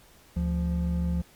triangle tone pair together, 73.2 / 173.55 Hz, D2 / F3, -5 / -11 cents, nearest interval octave + minor third, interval 1494 cents, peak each -25 dBFS, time 0.36-1.22 s, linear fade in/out 10 ms, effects pink hiss -56 dBFS RMS until 1.35 s + MP3 96 kbps

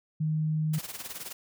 sine tone, 155.56 Hz, D#3, in tune, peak -25 dBFS, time 0.2-0.79 s, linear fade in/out 10 ms
white noise with tremolo, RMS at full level -37 dBFS, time 0.73-1.33 s, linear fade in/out 10 ms, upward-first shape sine, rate 19 Hz, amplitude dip 75%
effects none

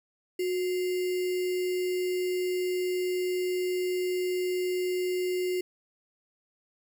sine tone with sample-and-hold, 364.7 Hz, F#4, 25 cents flat, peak -26 dBFS, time 0.39-5.61 s, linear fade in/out 5 ms, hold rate 2450 Hz, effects none

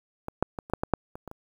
clicks, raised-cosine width 1 ms, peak -19 / -8 / -19 / -29 / -9 / -13 / -6 / -25 / -25 / -27 dBFS, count 10, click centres 0.284 / 0.426 / 0.588 / 0.699 / 0.736 / 0.835 / 0.937 / 1.155 / 1.277 / 1.314 s, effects 8-bit

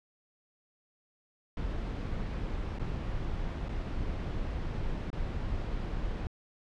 brown noise with dropouts, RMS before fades -34 dBFS, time 1.57-6.27 s, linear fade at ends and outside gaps 2 ms, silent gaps 2.787-2.795 / 3.686-3.691 / 5.103-5.129 s, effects low-pass 4000 Hz 12 dB/octave

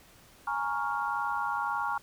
sine chord, Bb minor seventh, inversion third, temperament equal, 830.6 / 932.3 / 1108.7 / 1396.9 Hz, Ab5 / Bb5 / Db6 / F6, 0 / 0 / 0 / 0 cents, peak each -34 dBFS, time 0.47-1.98 s, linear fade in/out 5 ms, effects pink hiss -57 dBFS RMS until 2.02 s

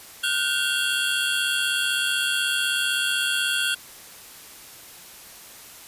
square tone cluster, 1437 / 1533 / 2758 / 3229 / 3368 Hz, F6 / G6 / F7 / G#7 / G#7, +49 / -39 / -22 / -49 / +24 cents, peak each -29 dBFS, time 0.23-3.75 s, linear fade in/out 10 ms, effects white hiss -44 dBFS RMS until 5.87 s + resampled to 32000 Hz

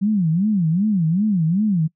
sine tone with vibrato, 185 Hz, F#3, in tune, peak -15 dBFS, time 0.01-1.88 s, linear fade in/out 20 ms, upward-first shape sine, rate 2.6 Hz, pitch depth 280 cents each way, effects noise-tail reverb RT60 0.1 s tail -24 dB re dry

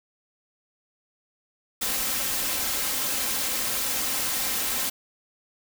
white noise with comb filter, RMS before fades -27 dBFS, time 1.81-4.9 s, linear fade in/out 10 ms, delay 3.8 ms, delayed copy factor +0.5, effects none

